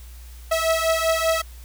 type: beating tone pair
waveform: sawtooth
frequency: 648 / 653.1 Hz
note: E5 / E5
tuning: -30 / -16 cents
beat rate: 5.1 Hz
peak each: -18 dBFS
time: 0.51-1.42 s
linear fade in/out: 10 ms
effects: added 60 Hz sine -38 dBFS peak until 1.64 s + white hiss -50 dBFS RMS until 1.64 s